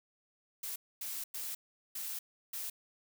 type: noise bursts at uneven times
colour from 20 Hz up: blue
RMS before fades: -40 dBFS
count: 5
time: 0.63-0.76 / 1.01-1.24 / 1.34-1.55 / 1.95-2.19 / 2.53-2.7 s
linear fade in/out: 5 ms
effects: none